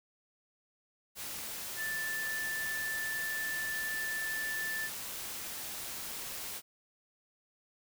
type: tone in noise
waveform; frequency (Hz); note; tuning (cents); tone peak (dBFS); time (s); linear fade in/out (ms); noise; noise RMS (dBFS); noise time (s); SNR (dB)
sine; 1760; A6; 0; -34; 1.76-4.9; 50; white; -41; 1.15-6.62; +4
effects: none